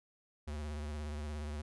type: tone with vibrato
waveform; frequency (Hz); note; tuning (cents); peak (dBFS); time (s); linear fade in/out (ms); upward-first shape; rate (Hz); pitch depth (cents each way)
square; 74.6; D2; +28; -39; 0.47-1.62; 10; sine; 17; 54
effects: resampled to 24000 Hz